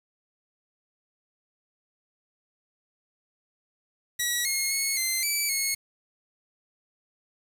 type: tone with pitch steps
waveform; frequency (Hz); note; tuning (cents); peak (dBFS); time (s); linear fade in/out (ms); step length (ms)
10% pulse; 1928 / 2156 / 2188 / 2074 / 2310 / 2179; B6 / C#7 / C#7 / C7 / D7 / C#7; -42 / -49 / -23 / -16 / -29 / -30; -16; 4.19-5.75; 10; 260
effects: 7-bit